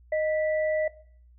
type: tone pair together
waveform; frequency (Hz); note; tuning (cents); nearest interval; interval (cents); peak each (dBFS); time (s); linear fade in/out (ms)
sine; 620 / 1968.4; D#5 / B6; -6 / -6; octave + minor sixth; 2000; -23 / -34; 0.12-0.88; 5
effects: noise-tail reverb RT60 0.5 s tail -18 dB re dry + added 60 Hz sine -52 dBFS peak until 1.38 s